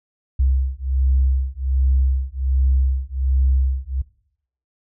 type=beating tone pair; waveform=sine; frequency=65.41 / 66.71 Hz; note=C2 / C2; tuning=0 / +34 cents; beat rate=1.3 Hz; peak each=-18 dBFS; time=0.39-4.02 s; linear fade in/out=10 ms; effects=noise-tail reverb RT60 0.7 s tail -21 dB re dry + tanh soft clip ceiling -9 dBFS